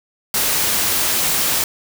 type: noise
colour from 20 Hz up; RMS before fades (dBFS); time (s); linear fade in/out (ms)
white; -18; 0.34-1.64; 2
effects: none

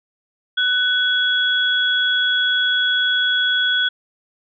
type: tone pair together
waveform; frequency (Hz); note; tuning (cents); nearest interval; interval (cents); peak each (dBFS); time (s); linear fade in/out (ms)
sine; 1494 / 3354; F#6 / G#7; +16 / +16; octave + major second; 1400; -18; 0.57-3.89; 10
effects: none

